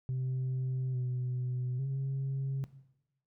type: tone with pitch steps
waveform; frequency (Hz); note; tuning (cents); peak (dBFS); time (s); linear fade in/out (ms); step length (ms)
sine; 129.4 / 125.6 / 135.4; C3 / B2 / C#3; -19 / +30 / -40; -29; 0.09-2.64; 0; 850
effects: noise-tail reverb RT60 0.9 s tail -17 dB re dry + tanh soft clip ceiling -29 dBFS